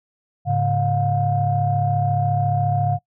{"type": "tone cluster", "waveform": "sine", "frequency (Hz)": [106.5, 140.8, 713], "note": ["G#2", "C#3", "F5"], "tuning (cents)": [44, 27, 36], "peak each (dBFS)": -21, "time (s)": [0.45, 2.99], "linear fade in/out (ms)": 50, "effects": ["noise-tail reverb RT60 0.1 s tail -22 dB re dry", "tanh soft clip ceiling -7 dBFS"]}